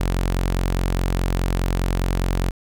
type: tone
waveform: sawtooth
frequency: 44.85 Hz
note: F1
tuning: 47 cents sharp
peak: -15 dBFS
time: 0-2.51 s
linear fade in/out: 10 ms
effects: none